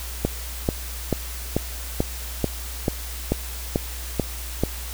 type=click train; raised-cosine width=2 ms; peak=-6 dBFS; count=11; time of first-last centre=0.25-4.636 s; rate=2.28 Hz; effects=added 60 Hz sine -32 dBFS peak until 4.93 s + white hiss -36 dBFS RMS until 4.93 s